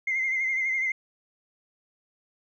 sine tone with vibrato, 2093 Hz, C7, in tune, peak -23 dBFS, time 0.07-0.92 s, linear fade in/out 5 ms, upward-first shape sine, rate 12 Hz, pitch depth 45 cents each way, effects tanh soft clip ceiling -19 dBFS

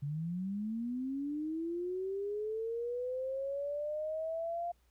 sine linear sweep, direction up, 138.59 to 698.5 Hz, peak -34 dBFS, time 0.02-4.72 s, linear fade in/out 10 ms, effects added 60 Hz sine -67 dBFS peak until 4.9 s + pink hiss -75 dBFS RMS until 4.9 s

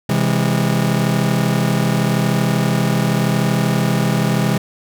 40% pulse chord, C augmented, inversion none, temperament just, 130.81 / 163.52 / 204.4 Hz, C3 / E3 / G#3, 0 / -14 / -27 cents, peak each -18 dBFS, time 0.09-4.58 s, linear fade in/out 5 ms, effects none

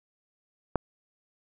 click, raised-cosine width 1 ms, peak -10 dBFS, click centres 0.757 s, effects none

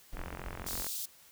brown noise with tremolo, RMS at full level -41 dBFS, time 0.12-0.82 s, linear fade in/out 10 ms, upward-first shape triangle, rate 15 Hz, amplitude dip 60%
click train, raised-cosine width 0.5 ms, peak -26 dBFS, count 32, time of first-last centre 0.17-0.867 s, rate 44.5 Hz
white high-pass noise, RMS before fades -38 dBFS, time 0.66-1.06 s, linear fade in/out 10 ms, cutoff 3600 Hz, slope 24 dB/octave
effects white hiss -59 dBFS RMS until 1.31 s

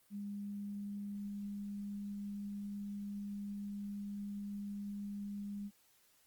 sine tone, 202.9 Hz, G#3, 40 cents flat, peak -40 dBFS, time 0.1-5.71 s, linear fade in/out 50 ms, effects white hiss -70 dBFS RMS until 6.26 s + Opus 24 kbps

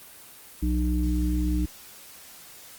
harmonic tone, 60.9 Hz, B1, 24 cents flat, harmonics 1 / 3 / 5, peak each -23 / -31 / -28 dBFS, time 0.62-1.66 s, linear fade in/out 10 ms, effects white hiss -47 dBFS RMS until 2.78 s + Opus 24 kbps

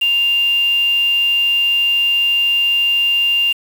sine tone with quantisation, 2794 Hz, F7, in tune, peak -12 dBFS, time 0.01-3.53 s, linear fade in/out 10 ms, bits 5, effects none

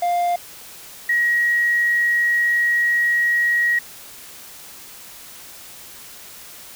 triangle / sine tone pair in turn, 701 / 1899.8 Hz, F5 / A#6, +6 / +32 cents, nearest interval octave + perfect fourth, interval 1726 cents, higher second, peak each -15 dBFS, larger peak neither, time 0.02-0.36 / 1.09-3.79 s, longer second, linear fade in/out 5 ms, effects white hiss -40 dBFS RMS until 6.75 s

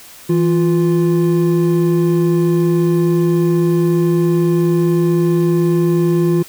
triangle tone pair together, 165.28 / 349.2 Hz, E3 / F4, +5 / 0 cents, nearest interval octave + minor second, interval 1295 cents, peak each -12 dBFS, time 0.29-6.43 s, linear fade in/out 10 ms, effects white hiss -39 dBFS RMS until 6.48 s

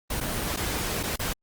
pink noise with dropouts, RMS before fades -29 dBFS, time 0.1-1.33 s, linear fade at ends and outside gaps 5 ms, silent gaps 0.204-0.209 / 0.563-0.571 / 1.03-1.035 / 1.161-1.194 s, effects Opus 24 kbps

